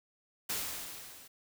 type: noise with level ramp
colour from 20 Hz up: white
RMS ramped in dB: -34 to -54 dBFS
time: 0.49-1.28 s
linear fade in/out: 10 ms
effects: none